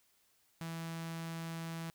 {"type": "tone with notch filter", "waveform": "sawtooth", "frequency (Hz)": 164.81, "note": "E3", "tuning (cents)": 0, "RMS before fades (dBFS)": -42, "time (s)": [0.61, 1.9], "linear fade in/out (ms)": 0, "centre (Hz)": 420, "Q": 1.2, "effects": ["white hiss -72 dBFS RMS until 1.94 s"]}